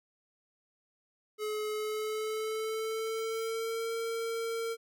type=tone with pitch glide; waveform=square; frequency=426.2 to 456.8 Hz; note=G#4 to A#4; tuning=+45 to -35 cents; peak=-33 dBFS; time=1.38-4.77 s; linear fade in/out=50 ms; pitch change=+120 cents; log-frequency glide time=1.69-3.93 s; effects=none